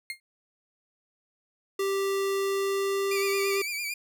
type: tone with exponential decay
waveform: 35% pulse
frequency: 2126 Hz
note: C7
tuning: 27 cents sharp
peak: -27 dBFS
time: 0.1-0.2 s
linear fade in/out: 1 ms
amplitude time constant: 21 ms
type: tone with pitch glide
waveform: square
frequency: 392 to 394.5 Hz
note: G4 to G4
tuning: 0 to +11 cents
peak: -26 dBFS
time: 1.79-3.62 s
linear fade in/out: 5 ms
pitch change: +11 cents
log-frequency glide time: 2.34-3.31 s
type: tone with vibrato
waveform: sawtooth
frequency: 2349 Hz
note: D7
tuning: in tune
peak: -27 dBFS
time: 3.11-3.94 s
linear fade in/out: 5 ms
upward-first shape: sine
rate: 8.9 Hz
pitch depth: 59 cents each way
effects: none